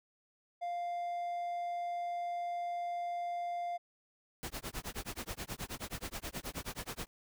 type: tone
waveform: triangle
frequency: 698.5 Hz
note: F5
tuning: in tune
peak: -33 dBFS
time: 0.61-3.78 s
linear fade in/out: 20 ms
type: noise with tremolo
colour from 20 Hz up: pink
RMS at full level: -39 dBFS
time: 4.43-7.07 s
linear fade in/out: 0 ms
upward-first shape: sine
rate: 9.4 Hz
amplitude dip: 100%
effects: none